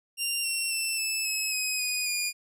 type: tone with pitch steps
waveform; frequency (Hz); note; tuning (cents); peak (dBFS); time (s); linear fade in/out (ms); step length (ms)
15% pulse; 2779 / 2727 / 2675 / 2625 / 2575 / 2526 / 2479 / 2432; F7 / F7 / E7 / E7 / E7 / D#7 / D#7 / D#7; -9 / -42 / +25 / -8 / -41 / +26 / -7 / -40; -20; 0.17-2.33; 50; 270
effects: none